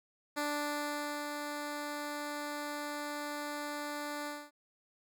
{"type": "tone with ADSR envelope", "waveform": "10% pulse", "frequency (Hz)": 293.7, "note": "D4", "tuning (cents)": 0, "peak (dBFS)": -24, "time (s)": [0.36, 4.51], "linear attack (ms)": 19, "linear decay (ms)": 890, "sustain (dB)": -5, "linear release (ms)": 240, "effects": []}